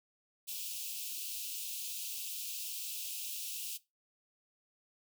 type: high-pass noise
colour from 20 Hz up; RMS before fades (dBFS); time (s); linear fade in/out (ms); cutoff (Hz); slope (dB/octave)
white; -41; 0.47-3.78; 20; 2500; 96
effects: noise-tail reverb RT60 0.2 s tail -17 dB re dry